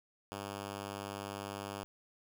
5% pulse tone, 100 Hz, G2, 35 cents sharp, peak -29 dBFS, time 0.32-1.84 s, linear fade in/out 0 ms, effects none

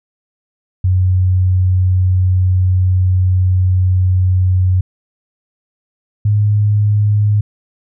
sine tone pair in turn, 92.2 / 104.28 Hz, F#2 / G#2, -6 / +8 cents, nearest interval major second, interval 214 cents, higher second, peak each -9 dBFS, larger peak neither, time 0.84-4.81 / 6.25-7.41 s, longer first, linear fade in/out 5 ms, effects none

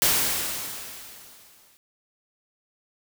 white noise with exponential decay, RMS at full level -19 dBFS, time 0.02-1.77 s, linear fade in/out 0 ms, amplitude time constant 380 ms, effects none

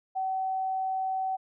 sine tone, 760 Hz, F#5, 46 cents sharp, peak -27 dBFS, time 0.15-1.37 s, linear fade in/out 20 ms, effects none

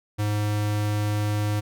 square tone, 104.7 Hz, G#2, 15 cents sharp, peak -23 dBFS, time 0.18-1.61 s, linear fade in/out 20 ms, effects none

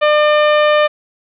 sawtooth tone, 600 Hz, D5, 37 cents sharp, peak -5 dBFS, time 0.01-0.88 s, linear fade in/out 20 ms, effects resampled to 8000 Hz + 7-bit

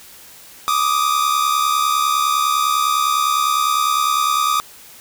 45% pulse tone pair together, 1175 / 1244.9 Hz, D6 / D#6, +1 / +1 cents, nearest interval minor second, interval 100 cents, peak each -18 dBFS, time 0.68-4.6 s, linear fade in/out 0 ms, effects white hiss -42 dBFS RMS until 5 s

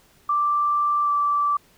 sine tone with pitch glide, 1174.7 to 1163.9 Hz, D6 to D6, 0 to -16 cents, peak -18 dBFS, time 0.29-1.57 s, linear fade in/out 5 ms, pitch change -16 cents, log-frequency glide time 1.03-1.1 s, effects pink hiss -57 dBFS RMS until 1.77 s

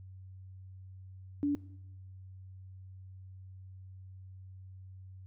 sine tone, 288.3 Hz, D4, 32 cents flat, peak -27 dBFS, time 1.43-1.55 s, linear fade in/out 0 ms, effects noise-tail reverb RT60 0.9 s tail -21 dB re dry + added 94 Hz sine -47 dBFS peak until 5.26 s

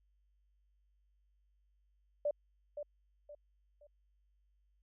sine tone with echo, 587.3 Hz, D5, in tune, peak -30 dBFS, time 2.25-2.31 s, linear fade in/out 5 ms, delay 520 ms, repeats 3, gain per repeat -9 dB, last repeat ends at 3.87 s, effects added 50 Hz sine -70 dBFS peak until 4.82 s

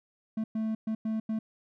triangle tone bursts at uneven times, 220 Hz, A3, in tune, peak -26 dBFS, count 5, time 0.37-0.44 / 0.55-0.75 / 0.87-0.95 / 1.05-1.2 / 1.29-1.39 s, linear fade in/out 5 ms, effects none

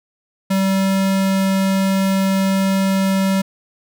square tone, 192.9 Hz, G3, 28 cents flat, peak -15 dBFS, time 0.5-3.42 s, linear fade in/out 10 ms, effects none

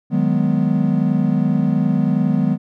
triangle chord, G# minor seventh, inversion second, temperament equal, 155.56 / 185 / 207.7 / 246.9 Hz, D#3 / F#3 / G#3 / B3, 0 / 0 / 0 / 0 cents, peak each -18 dBFS, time 0.1-2.58 s, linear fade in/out 50 ms, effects none

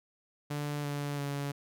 sawtooth tone with pitch steps, 146.4 / 144.13 / 141.9 Hz, D3 / D3 / C#3, -5 / -32 / +41 cents, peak -29 dBFS, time 0.5-1.52 s, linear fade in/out 10 ms, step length 340 ms, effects none

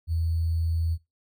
sine tone with sample-and-hold, 82.41 Hz, E2, in tune, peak -23 dBFS, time 0.07-0.98 s, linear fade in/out 50 ms, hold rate 4410 Hz, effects noise-tail reverb RT60 0.2 s tail -19 dB re dry

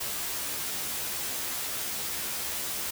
white noise with comb filter, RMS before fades -33 dBFS, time 0-2.91 s, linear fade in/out 10 ms, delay 14 ms, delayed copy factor +0.95, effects none

